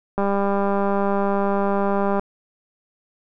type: click train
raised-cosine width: 1 ms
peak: -9 dBFS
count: 402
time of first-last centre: 0.18-2.195 s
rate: 199 Hz
effects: none